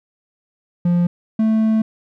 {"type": "tone pair in turn", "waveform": "triangle", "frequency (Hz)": [174.61, 220], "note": ["F3", "A3"], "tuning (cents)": [0, 0], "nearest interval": "major third", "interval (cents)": 400, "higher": "second", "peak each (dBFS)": -11, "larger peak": "neither", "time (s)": [[0.85, 1.07], [1.39, 1.82]], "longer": "second", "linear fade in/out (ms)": 5, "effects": []}